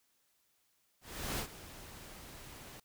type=noise with ADSR envelope; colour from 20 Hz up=pink; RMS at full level=-36 dBFS; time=1.01-2.8 s; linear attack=380 ms; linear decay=78 ms; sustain=-15 dB; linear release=5 ms; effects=white hiss -75 dBFS RMS until 2.84 s